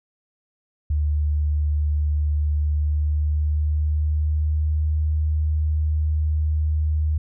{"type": "tone with pitch glide", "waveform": "sine", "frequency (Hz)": [74.6, 76.79], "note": ["D2", "D#2"], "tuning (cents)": [28, -22], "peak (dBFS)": -18, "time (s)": [0.9, 7.18], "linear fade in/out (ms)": 5, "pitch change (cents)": 50, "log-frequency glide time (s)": [2.6, 4.96], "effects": []}